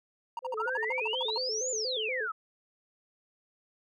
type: tone bursts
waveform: triangle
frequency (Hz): 932.3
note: A#5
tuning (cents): 0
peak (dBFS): -30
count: 14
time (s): 0.37-1.379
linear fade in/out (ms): 2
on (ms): 21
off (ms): 55
type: tone with vibrato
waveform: sine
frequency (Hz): 472.4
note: A#4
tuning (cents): +23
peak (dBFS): -34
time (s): 0.42-2.28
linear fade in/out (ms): 50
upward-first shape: square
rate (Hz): 4.2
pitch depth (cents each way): 140
type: exponential two-way sweep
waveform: sine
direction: up then down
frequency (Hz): 1244.5 to 7200 to 1244.5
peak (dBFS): -31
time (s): 0.57-2.32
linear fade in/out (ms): 10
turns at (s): 1.71
effects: none